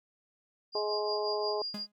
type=tone with tremolo; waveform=sine; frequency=4824 Hz; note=D8; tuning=46 cents sharp; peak=-33 dBFS; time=0.72-1.87 s; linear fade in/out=50 ms; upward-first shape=sine; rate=5.6 Hz; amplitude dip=70%
type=harmonic tone; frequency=210 Hz; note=G#3; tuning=19 cents sharp; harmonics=2 / 3 / 4 / 5; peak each=-32 / -36 / -38 / -40 dBFS; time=0.75-1.62 s; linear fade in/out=2 ms
type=tone with exponential decay; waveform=45% pulse; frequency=207.7 Hz; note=G#3; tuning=in tune; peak=-35 dBFS; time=1.74-1.92 s; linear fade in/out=5 ms; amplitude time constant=37 ms
effects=none